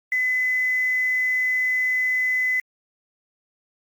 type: tone with quantisation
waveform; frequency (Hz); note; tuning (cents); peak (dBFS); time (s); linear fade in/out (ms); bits
sine; 2016; B6; +35; -19; 0.12-2.6; 2; 7
effects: Opus 48 kbps